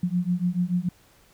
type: beating tone pair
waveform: sine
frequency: 174.61 / 181.51 Hz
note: F3 / F#3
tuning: 0 / -33 cents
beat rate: 6.9 Hz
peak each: -25 dBFS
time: 0.03-0.89 s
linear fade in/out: 5 ms
effects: pink hiss -58 dBFS RMS until 1.33 s